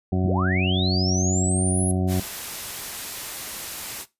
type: harmonic tone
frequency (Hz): 92.5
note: F#2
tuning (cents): 0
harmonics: 1 / 2 / 3 / 4 / 6 / 7 / 8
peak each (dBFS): -23 / -23 / -29 / -29 / -39 / -37 / -35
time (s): 0.12-2.2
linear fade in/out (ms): 5
type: linear sweep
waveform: sine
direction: up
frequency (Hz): 73.9 to 10700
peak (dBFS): -25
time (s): 0.24-1.91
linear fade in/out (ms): 0
type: noise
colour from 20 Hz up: white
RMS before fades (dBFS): -33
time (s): 2.07-4.06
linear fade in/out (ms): 50
effects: noise-tail reverb RT60 0.2 s tail -17 dB re dry + resampled to 32000 Hz